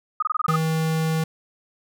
sine tone bursts, 1244.5 Hz, D#6, in tune, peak -18 dBFS, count 8, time 0.2-0.561 s, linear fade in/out 5 ms, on 25 ms, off 23 ms
square tone, 160 Hz, D#3, 49 cents sharp, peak -21 dBFS, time 0.48-1.24 s, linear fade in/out 5 ms
effects none

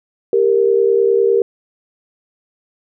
sine tone pair together, 396.2 / 466.1 Hz, G4 / A#4, +18 / 0 cents, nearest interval minor third, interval 282 cents, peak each -13 dBFS, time 0.33-1.42 s, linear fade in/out 2 ms, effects none

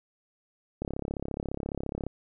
click train, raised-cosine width 2 ms, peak -19 dBFS, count 44, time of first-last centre 0.82-2.066 s, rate 34.5 Hz, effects none

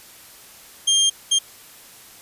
25% pulse tone bursts at uneven times, 3200 Hz, G7, 35 cents sharp, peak -11 dBFS, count 2, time 0.87-1.1 / 1.31-1.39 s, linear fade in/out 10 ms, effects white hiss -45 dBFS RMS until 2.21 s + resampled to 32000 Hz

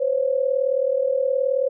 sine tone pair together, 511.1 / 550 Hz, C5 / C#5, -41 / -14 cents, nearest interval minor second, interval 127 cents, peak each -21 dBFS, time 0-1.69 s, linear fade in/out 10 ms, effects none

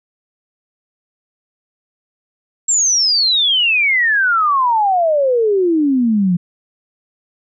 sine exponential sweep, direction down, 7610 to 170.2 Hz, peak -11 dBFS, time 2.68-6.37 s, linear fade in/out 10 ms, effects none

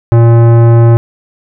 sine tone with tanh clipping, 116.5 Hz, A#2, 1 cent flat, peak -4 dBFS, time 0.12-0.97 s, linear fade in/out 0 ms, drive 17 dB, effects none

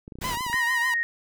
clicks, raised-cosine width 3 ms, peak -27 dBFS, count 12, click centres 0.079 / 0.122 / 0.155 / 0.187 / 0.218 / 0.252 / 0.317 / 0.372 / 0.408 / 0.465 / 0.499 / 0.542 s
pink noise, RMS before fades -34 dBFS, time 0.21-0.36 s, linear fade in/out 10 ms
sawtooth tone with vibrato, 983 Hz, B5, 8 cents flat, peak -24 dBFS, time 0.24-0.94 s, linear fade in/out 2 ms, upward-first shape triangle, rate 6.7 Hz, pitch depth 98 cents each way
sine tone, 1864.7 Hz, A#6, in tune, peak -22 dBFS, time 0.53-1.03 s, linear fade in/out 0 ms
effects none

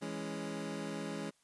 25% pulse chord, C# minor, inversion first, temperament equal, 164.81 / 207.7 / 277.2 Hz, E3 / G#3 / C#4, 0 / 0 / 0 cents, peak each -40 / -38 / -39 dBFS, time 0.01-1.31 s, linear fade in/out 20 ms, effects white hiss -72 dBFS RMS until 1.43 s + resampled to 24000 Hz

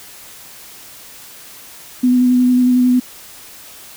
sine tone with vibrato, 249.7 Hz, B3, 19 cents sharp, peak -9 dBFS, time 2.03-3 s, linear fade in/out 10 ms, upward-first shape square, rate 11 Hz, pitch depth 12 cents each way, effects white hiss -38 dBFS RMS until 3.96 s

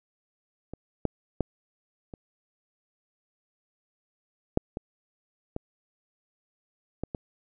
clicks, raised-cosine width 2 ms, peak -25 / -11 / -11 / -27 / -7 / -19 / -18 / -17 / -19 dBFS, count 9, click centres 0.736 / 1.053 / 1.407 / 2.138 / 4.574 / 4.771 / 5.564 / 7.036 / 7.148 s, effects none

